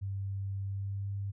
sine tone with pitch glide, 98 to 99.43 Hz, G2 to G2, 0 to +25 cents, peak -33 dBFS, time 0.01-1.32 s, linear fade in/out 20 ms, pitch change +25 cents, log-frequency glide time 0.63-1.1 s, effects none

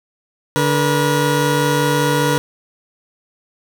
20% pulse tone pair together, 145.58 / 481.8 Hz, D3 / B4, -15 / -43 cents, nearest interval octave + major sixth, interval 2072 cents, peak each -12 dBFS, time 0.56-2.38 s, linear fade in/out 0 ms, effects none

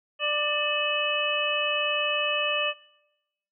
harmonic tone with a mistuned harmonic, 593 Hz, D5, 17 cents sharp, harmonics 1 / 2 / 3 / 4 / 5, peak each -30 / -32 / -36 / -28 / -28 dBFS, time 0.19-2.74 s, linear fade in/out 50 ms, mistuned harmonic 4, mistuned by +140 cents, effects noise-tail reverb RT60 0.9 s tail -22 dB re dry

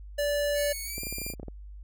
square tone, 581 Hz, D5, 19 cents flat, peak -26 dBFS, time 0.18-0.73 s, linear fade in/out 10 ms
5% pulse tone with pitch glide, 2217 to 2390 Hz, C#7 to D7, 0 to +30 cents, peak -25 dBFS, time 0.54-1.35 s, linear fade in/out 50 ms, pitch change +130 cents, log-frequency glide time 0.84-1.01 s
clicks, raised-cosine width 2 ms, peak -26 dBFS, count 12, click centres 0.981 / 1.034 / 1.069 / 1.126 / 1.184 / 1.217 / 1.265 / 1.301 / 1.337 / 1.398 / 1.431 / 1.483 s
effects added 50 Hz sine -41 dBFS peak until 1.83 s

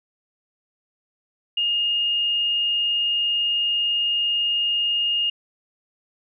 sine tone, 2841 Hz, F7, 29 cents sharp, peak -19 dBFS, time 1.57-5.3 s, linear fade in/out 5 ms, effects none

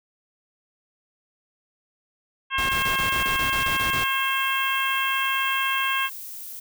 harmonic tone, 536 Hz, C5, 42 cents sharp, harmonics 2 / 3 / 4 / 5 / 6, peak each -26 / -27 / -31 / -28 / -30 dBFS, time 2.5-6.1 s, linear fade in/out 50 ms
pink noise bursts, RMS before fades -31 dBFS, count 11, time 2.58-4.04 s, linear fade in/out 2 ms, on 110 ms, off 25 ms
violet noise, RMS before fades -37 dBFS, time 2.69-6.6 s, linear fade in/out 10 ms
effects none

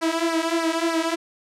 sawtooth tone with flanger, 329.6 Hz, E4, in tune, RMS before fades -23 dBFS, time 0.01-1.16 s, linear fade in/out 20 ms, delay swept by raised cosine 0.27 to 3.57 ms, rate 3.3 Hz, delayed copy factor -0.8, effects low-pass 9000 Hz 12 dB/octave

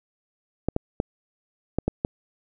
clicks, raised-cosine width 2 ms, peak -9 dBFS, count 6, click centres 0.686 / 0.764 / 1.001 / 1.786 / 1.88 / 2.049 s, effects none

